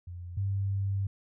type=tone pair in turn; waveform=sine; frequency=88.1 / 98.31 Hz; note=F2 / G2; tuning=+16 / +5 cents; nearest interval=major second; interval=189 cents; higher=second; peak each=-38 / -27 dBFS; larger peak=second; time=0.07-0.37 / 0.37-1.07 s; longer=second; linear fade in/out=5 ms; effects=none